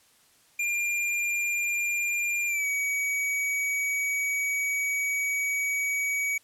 square tone with pitch glide, 2397 to 2265 Hz, D7 to C#7, +35 to +37 cents, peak -26 dBFS, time 0.59-6.38 s, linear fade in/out 5 ms, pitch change -98 cents, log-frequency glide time 2.47-2.66 s, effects white hiss -61 dBFS RMS until 6.43 s + low-pass 12000 Hz 12 dB/octave

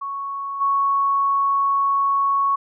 sine tone with level steps, 1108.7 Hz, C#6, in tune, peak -25 / -16 dBFS, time 0.01-2.56 s, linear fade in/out 10 ms, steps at 0.6 s, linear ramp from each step 20 ms, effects none

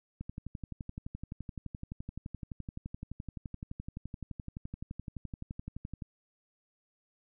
click train, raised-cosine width 5 ms, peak -27 dBFS, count 69, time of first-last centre 0.21-6.022 s, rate 11.7 Hz, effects none

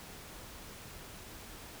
silence, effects pink hiss -49 dBFS RMS until 1.8 s

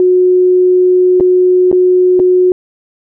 sine tone with dropouts, 364.8 Hz, F#4, 24 cents flat, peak -5 dBFS, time 0-2.52 s, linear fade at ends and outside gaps 1 ms, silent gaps 1.2-1.207 / 1.715-1.727 / 2.194-2.199 s, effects none

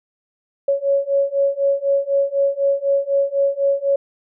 sine beating tone pair, 554 / 558 Hz, C#5 / C#5, -1 / +11 cents, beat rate 4 Hz, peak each -19 / -18 dBFS, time 0.68-3.96 s, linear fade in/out 5 ms, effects none

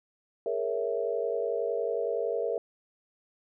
sine chord, A# half-diminished seventh, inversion third, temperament equal, 415.3 / 466.2 / 554.4 / 659.3 Hz, G#4 / A#4 / C#5 / E5, 0 / 0 / 0 / 0 cents, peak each -34 / -30 / -35 / -34 dBFS, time 0.46-2.58 s, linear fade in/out 2 ms, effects none

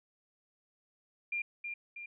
sine tone with echo, 2397 Hz, D7, 35 cents sharp, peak -32 dBFS, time 1.32-1.42 s, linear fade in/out 5 ms, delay 320 ms, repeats 2, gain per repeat -5 dB, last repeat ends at 2.06 s, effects none

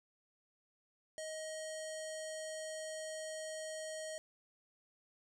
square tone with low-pass filter, 629 Hz, D#5, 19 cents sharp, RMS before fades -44 dBFS, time 1.18-4.18 s, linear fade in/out 0 ms, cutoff 7900 Hz, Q 4, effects none

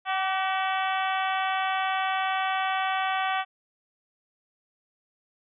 harmonic tone with a mistuned harmonic, 379.9 Hz, F#4, 46 cents sharp, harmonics 2 / 3 / 4 / 5 / 6 / 7 / 8 / 9, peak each -27 / -31 / -33 / -35 / -37 / -38 / -39 / -40 dBFS, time 0.05-3.45 s, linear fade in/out 50 ms, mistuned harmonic 3, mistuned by +29 cents, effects none

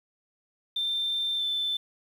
sine tone with pitch glide, 3576 to 3531 Hz, A7 to A7, +27 to +5 cents, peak -25 dBFS, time 0.76-1.77 s, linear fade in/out 5 ms, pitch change -22 cents, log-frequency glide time 1.36-1.43 s, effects tanh soft clip ceiling -21 dBFS + 9-bit

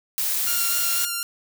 blue noise, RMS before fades -24 dBFS, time 0.18-1.05 s, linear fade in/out 0 ms
5% pulse tone with vibrato, 1397 Hz, F6, in tune, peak -14 dBFS, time 0.47-1.23 s, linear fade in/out 0 ms, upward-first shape square, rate 4 Hz, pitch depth 13 cents each way
effects none

